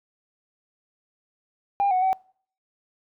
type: tone with pitch steps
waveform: sine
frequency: 801 / 739 / 759 Hz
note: G5 / F#5 / F#5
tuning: +37 / -2 / +44 cents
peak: -17 dBFS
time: 1.8-2.13 s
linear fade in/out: 0 ms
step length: 110 ms
effects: noise-tail reverb RT60 0.5 s tail -25 dB re dry + tanh soft clip ceiling -16 dBFS